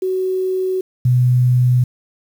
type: tone pair in turn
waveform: sine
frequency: 374 / 124.81 Hz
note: F#4 / B2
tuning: +19 / +19 cents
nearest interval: octave + perfect fifth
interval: 1900 cents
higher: first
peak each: -16 / -10 dBFS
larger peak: second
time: 0.02-0.81 / 1.05-1.84 s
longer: neither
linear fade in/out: 5 ms
effects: 7-bit